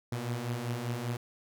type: beating tone pair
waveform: sawtooth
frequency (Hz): 116.54 / 121.64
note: A#2 / B2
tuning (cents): 0 / -26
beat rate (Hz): 5.1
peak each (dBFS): -34 / -30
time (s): 0.12-1.17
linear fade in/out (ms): 5
effects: none